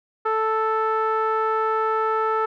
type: tone with low-pass filter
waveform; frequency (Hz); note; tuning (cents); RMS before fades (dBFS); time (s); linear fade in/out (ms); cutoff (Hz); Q
sawtooth; 440; A4; 0; -22; 0.25-2.46; 10; 1300; 3.7
effects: none